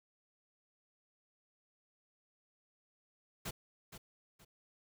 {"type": "noise with echo", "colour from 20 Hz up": "pink", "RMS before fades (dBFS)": -41, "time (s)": [3.45, 3.51], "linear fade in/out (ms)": 10, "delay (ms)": 470, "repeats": 2, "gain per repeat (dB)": -10, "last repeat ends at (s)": 4.45, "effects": []}